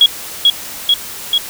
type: tone with echo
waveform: sine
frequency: 3322 Hz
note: G#7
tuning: in tune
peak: -3 dBFS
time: 0.01-0.06 s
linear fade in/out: 2 ms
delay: 440 ms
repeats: 3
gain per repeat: -2 dB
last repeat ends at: 1.38 s
effects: white hiss -28 dBFS RMS until 1.49 s

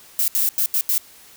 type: noise bursts at uneven times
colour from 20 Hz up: violet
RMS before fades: -19 dBFS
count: 5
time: 0.19-0.28 / 0.35-0.49 / 0.58-0.66 / 0.74-0.81 / 0.89-0.98 s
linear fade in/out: 0 ms
effects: white hiss -47 dBFS RMS until 1.36 s

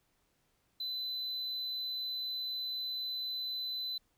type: tone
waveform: triangle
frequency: 4018 Hz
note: B7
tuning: 29 cents sharp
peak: -34 dBFS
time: 0.8-3.98 s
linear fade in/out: 5 ms
effects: pink hiss -75 dBFS RMS until 4.17 s

